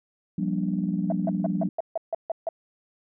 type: chord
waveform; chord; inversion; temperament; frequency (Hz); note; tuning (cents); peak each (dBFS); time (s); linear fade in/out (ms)
sine; G minor seventh; third; just; 176.4 / 196 / 235.2 / 294; F3 / G3 / Bb3 / D4; +18 / 0 / +16 / +2; -27 / -27 / -33 / -32; 0.38-1.69; 5
type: tone bursts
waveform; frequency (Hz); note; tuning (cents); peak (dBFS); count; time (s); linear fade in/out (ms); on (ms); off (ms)
sine; 659.3; E5; 0; -23; 9; 1.1-2.489; 2; 21; 150
effects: tanh soft clip ceiling -13 dBFS